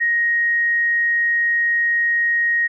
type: tone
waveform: sine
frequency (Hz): 1876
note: A#6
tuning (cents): +11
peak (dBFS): -15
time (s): 0-2.68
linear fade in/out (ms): 20
effects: none